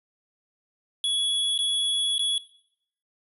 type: tone with dropouts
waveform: square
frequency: 3373 Hz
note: G#7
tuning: 26 cents sharp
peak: -23 dBFS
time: 1.04-2.38 s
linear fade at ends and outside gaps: 1 ms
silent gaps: 1.578-1.589 / 2.181-2.193 s
effects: noise-tail reverb RT60 0.7 s tail -18 dB re dry + resampled to 32000 Hz